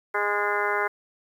harmonic tone with a mistuned harmonic, 205.9 Hz, G#3, 15 cents flat, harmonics 2 / 3 / 4 / 5 / 6 / 7 / 8 / 9 / 10, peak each -29 / -34 / -31 / -30 / -33 / -29 / -33 / -35 / -32 dBFS, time 0.14-0.88 s, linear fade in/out 10 ms, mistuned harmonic 9, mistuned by -55 cents, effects 9-bit

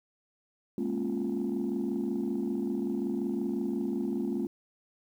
sine chord, Bb minor seventh, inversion third, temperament equal with one note detuned, 207.7 / 233.1 / 273.7 / 349.2 Hz, Ab3 / Bb3 / Db4 / F4, 0 / 0 / -22 / 0 cents, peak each -33 dBFS, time 0.78-4.47 s, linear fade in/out 2 ms, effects tanh soft clip ceiling -23 dBFS + 10-bit

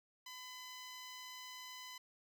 10% pulse tone, 1009 Hz, B5, 37 cents sharp, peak -40 dBFS, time 0.26-1.98 s, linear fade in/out 5 ms, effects none

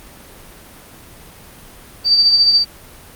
sine tone with tremolo, 4638 Hz, D8, 22 cents flat, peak -7 dBFS, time 2.04-2.65 s, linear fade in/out 50 ms, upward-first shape sine, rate 14 Hz, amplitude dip 45%, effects pink hiss -40 dBFS RMS until 3.15 s + Opus 32 kbps

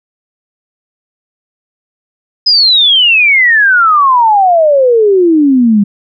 sine exponential sweep, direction down, 5090 to 197.3 Hz, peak -4 dBFS, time 2.46-5.84 s, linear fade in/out 10 ms, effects none

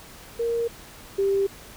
sine tone pair in turn, 466.2 / 393.5 Hz, A#4 / G4, 0 / +7 cents, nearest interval minor third, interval 293 cents, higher first, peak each -22 / -19 dBFS, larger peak second, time 0.39-0.68 / 1.18-1.47 s, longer neither, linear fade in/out 10 ms, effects pink hiss -45 dBFS RMS until 1.76 s

